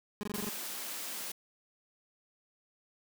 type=tone bursts; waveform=30% pulse; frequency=207.7 Hz; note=G#3; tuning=in tune; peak=-32 dBFS; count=7; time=0.21-0.49 s; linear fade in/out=0 ms; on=22 ms; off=21 ms
type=high-pass noise; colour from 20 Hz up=white; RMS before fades=-40 dBFS; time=0.34-1.32 s; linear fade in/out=5 ms; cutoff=170 Hz; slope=96 dB/octave
effects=none